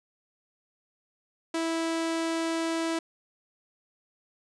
sawtooth tone, 328.3 Hz, E4, 7 cents flat, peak -23 dBFS, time 1.54-2.99 s, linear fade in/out 5 ms, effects resampled to 22050 Hz

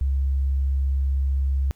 sine tone, 67.8 Hz, C#2, 38 cents flat, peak -19 dBFS, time 0.01-1.71 s, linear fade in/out 0 ms, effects pink hiss -62 dBFS RMS until 1.75 s

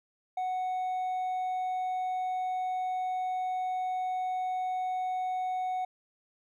sine tone with hard clipping, 740 Hz, F#5, in tune, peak -30 dBFS, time 0.37-5.85 s, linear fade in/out 5 ms, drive 2 dB, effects none

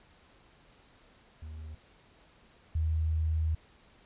triangle / sine tone pair in turn, 77.78 / 79.46 Hz, D#2 / D#2, 0 / +37 cents, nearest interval unison, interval 37 cents, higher second, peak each -38 / -26 dBFS, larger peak second, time 1.42-1.75 / 2.75-3.55 s, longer second, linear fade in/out 5 ms, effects pink hiss -61 dBFS RMS until 4.05 s + resampled to 8000 Hz

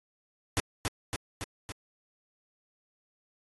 pink noise with echo, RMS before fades -27 dBFS, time 0.57-0.6 s, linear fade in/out 0 ms, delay 280 ms, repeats 4, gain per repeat -3 dB, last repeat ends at 1.72 s, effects AAC 32 kbps

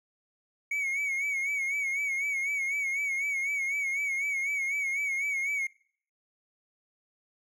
triangle tone with vibrato, 2217 Hz, C#7, in tune, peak -26 dBFS, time 0.71-5.67 s, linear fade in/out 5 ms, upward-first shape sine, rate 4 Hz, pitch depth 69 cents each way, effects noise-tail reverb RT60 0.6 s tail -25 dB re dry

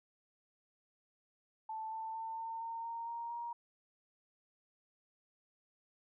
sine tone with pitch steps, 880 / 888.7 / 897.5 / 906.3 / 915.3 / 924.3 / 933.4 / 942.6 Hz, A5 / A5 / A5 / A#5 / A#5 / A#5 / A#5 / A#5, 0 / +17 / +34 / -49 / -32 / -15 / +2 / +19 cents, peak -39 dBFS, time 1.69-3.53 s, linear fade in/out 5 ms, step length 230 ms, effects none

